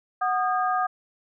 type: tone cluster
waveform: sine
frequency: 739 / 1229 / 1613 Hz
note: F#5 / D#6 / G6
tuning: -2 / -22 / +49 cents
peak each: -24 / -25 / -32 dBFS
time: 0.21-0.87 s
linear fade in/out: 10 ms
effects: none